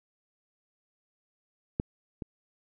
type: clicks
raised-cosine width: 3 ms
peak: -14 / -23 dBFS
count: 2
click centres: 1.799 / 2.222 s
effects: none